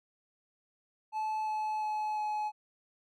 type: tone with pitch steps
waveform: triangle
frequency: 866 / 860 / 854.1 / 848.2 Hz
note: A5 / A5 / G#5 / G#5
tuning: -28 / -40 / +48 / +36 cents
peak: -29 dBFS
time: 1.12-2.52 s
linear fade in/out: 50 ms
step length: 350 ms
effects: none